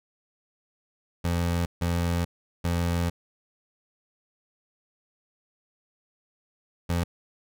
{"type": "tone bursts at uneven times", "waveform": "25% pulse", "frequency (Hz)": 86, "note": "F2", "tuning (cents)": -26, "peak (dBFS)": -20, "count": 4, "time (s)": [[1.24, 1.66], [1.81, 2.25], [2.64, 3.1], [6.89, 7.04]], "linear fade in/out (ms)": 10, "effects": []}